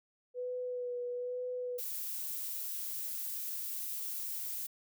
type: tone with vibrato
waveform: sine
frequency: 493.9 Hz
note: B4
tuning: in tune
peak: -35 dBFS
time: 0.34-1.81 s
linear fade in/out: 50 ms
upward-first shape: sine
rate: 1.1 Hz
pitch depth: 20 cents each way
type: noise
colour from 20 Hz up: violet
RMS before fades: -39 dBFS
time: 1.78-4.67 s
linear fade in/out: 10 ms
effects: none